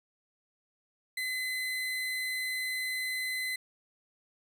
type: tone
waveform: 35% pulse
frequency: 2030 Hz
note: B6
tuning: 47 cents sharp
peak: -30 dBFS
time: 1.17-3.56 s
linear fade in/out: 5 ms
effects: none